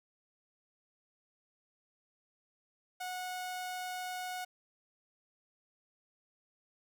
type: tone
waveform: sawtooth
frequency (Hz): 732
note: F#5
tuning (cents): -19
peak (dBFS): -34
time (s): 3-4.45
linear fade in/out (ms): 10
effects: none

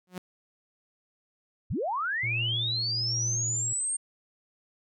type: tone with exponential growth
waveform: sawtooth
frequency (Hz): 181.9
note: F#3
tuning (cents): -29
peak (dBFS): -28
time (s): 0.07-0.18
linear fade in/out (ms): 2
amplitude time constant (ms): 22
type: linear sweep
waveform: sine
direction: up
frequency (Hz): 51 to 8720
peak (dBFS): -27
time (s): 1.7-3.97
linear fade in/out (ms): 10
type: tone with tremolo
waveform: triangle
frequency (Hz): 116.54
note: A#2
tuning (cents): 0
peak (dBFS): -28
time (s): 2.23-3.73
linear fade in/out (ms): 5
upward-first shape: triangle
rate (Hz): 1.2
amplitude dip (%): 50
effects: none

